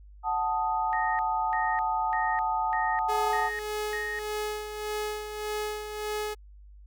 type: chord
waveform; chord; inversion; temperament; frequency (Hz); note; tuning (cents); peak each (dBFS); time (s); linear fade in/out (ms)
sine; D# diminished; first; equal; 740 / 880 / 1244.5; F#5 / A5 / D#6; 0 / 0 / 0; -31 / -27 / -32; 0.23-3.51; 50
type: tone bursts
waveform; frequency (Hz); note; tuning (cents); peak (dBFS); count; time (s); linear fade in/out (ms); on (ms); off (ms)
sine; 1858; A#6; -6; -31; 6; 0.93-4.19; 0; 260; 340
type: tone with tremolo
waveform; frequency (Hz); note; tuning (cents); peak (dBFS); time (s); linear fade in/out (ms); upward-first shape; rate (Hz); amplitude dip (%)
sawtooth; 423.2; G#4; +33; -25; 3.08-6.35; 20; sine; 1.7; 55
effects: added 50 Hz sine -47 dBFS peak until 6.86 s